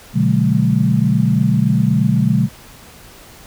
sine chord, G# half-diminished seventh, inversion first, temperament equal with one note detuned, 123.47 / 146.83 / 185 / 213 Hz, B2 / D3 / F#3 / G#3, 0 / 0 / 0 / +44 cents, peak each -17 dBFS, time 0.13-2.49 s, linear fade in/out 50 ms, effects pink hiss -41 dBFS RMS until 3.46 s

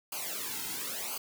white noise with flanger, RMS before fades -37 dBFS, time 0.12-1.18 s, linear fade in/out 5 ms, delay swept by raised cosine 0.54 to 1.74 ms, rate 0.97 Hz, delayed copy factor -1, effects none

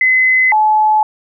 sine tone pair in turn, 2035 / 858.8 Hz, C7 / A5, -49 / -42 cents, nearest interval octave + minor third, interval 1493 cents, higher first, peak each -8 dBFS, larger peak neither, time 0.01-0.52 / 0.52-1.03 s, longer neither, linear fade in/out 2 ms, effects none

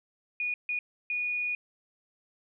sine tone bursts at uneven times, 2456 Hz, D#7, 23 cents flat, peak -28 dBFS, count 3, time 0.4-0.54 / 0.69-0.79 / 1.1-1.55 s, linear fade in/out 2 ms, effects none

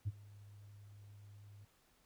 sine tone with ADSR envelope, 102.2 Hz, G#2, 27 cents flat, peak -31 dBFS, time 0.05-1.65 s, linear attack 27 ms, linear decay 32 ms, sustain -23 dB, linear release 4 ms, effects tanh soft clip ceiling -32 dBFS + pink hiss -72 dBFS RMS until 2.05 s

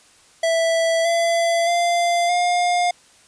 square tone with pitch steps, 659.3 / 675.5 / 692.1 / 709.1 Hz, E5 / E5 / F5 / F5, 0 / +42 / -16 / +26 cents, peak -17 dBFS, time 0.43-2.91 s, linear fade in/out 5 ms, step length 620 ms, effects white hiss -52 dBFS RMS until 3.27 s + resampled to 22050 Hz

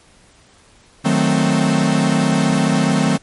45% pulse chord, D# diminished seventh, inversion none, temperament equal, 155.56 / 185 / 220 / 261.6 Hz, D#3 / F#3 / A3 / C4, 0 / 0 / 0 / 0 cents, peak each -19 dBFS, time 1.04-3.18 s, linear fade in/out 20 ms, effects pink hiss -50 dBFS RMS until 3.22 s + MP3 48 kbps

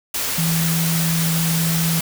sine tone in noise, 164.81 Hz, E3, in tune, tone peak -18 dBFS, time 0.38-2 s, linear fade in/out 5 ms, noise white, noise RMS -23 dBFS, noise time 0.14-2.01 s, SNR +2 dB, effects none

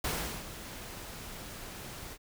pink noise with ADSR envelope, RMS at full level -32 dBFS, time 0.04-2.18 s, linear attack 5 ms, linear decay 380 ms, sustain -12 dB, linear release 55 ms, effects none

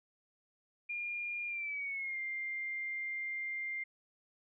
sine tone with pitch glide, 2412 to 2100 Hz, D7 to C7, +46 to +6 cents, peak -36 dBFS, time 0.89-3.84 s, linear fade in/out 10 ms, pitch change -240 cents, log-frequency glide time 1.47-2.19 s, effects none

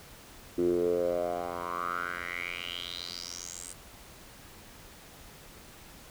10% pulse tone with band-pass filter sweep, 87.4 Hz, F2, 2 cents sharp, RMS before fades -33 dBFS, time 0.58-3.73 s, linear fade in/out 5 ms, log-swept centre 320 to 8600 Hz, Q 5.9, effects pink hiss -51 dBFS RMS until 6.1 s

